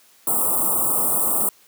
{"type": "band-stop noise", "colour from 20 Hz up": "white", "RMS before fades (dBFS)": -20, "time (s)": [0.27, 1.49], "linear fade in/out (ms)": 2, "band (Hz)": [1300, 7900], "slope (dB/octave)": 96, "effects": ["white hiss -54 dBFS RMS until 1.67 s", "high-pass 150 Hz 12 dB/octave"]}